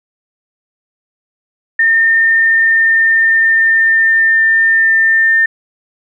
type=tone with pitch glide; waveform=sine; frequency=1815 to 1800.4 Hz; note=A#6 to A6; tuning=-47 to +39 cents; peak=-7 dBFS; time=1.79-5.46 s; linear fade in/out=5 ms; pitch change=-14 cents; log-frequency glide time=2.1-4.5 s; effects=none